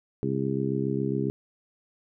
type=harmonic tone; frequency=67.3 Hz; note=C2; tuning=49 cents sharp; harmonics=2 / 3 / 4 / 5 / 6; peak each=-30 / -31 / -32 / -32 / -31 dBFS; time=0.23-1.3 s; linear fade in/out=0 ms; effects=none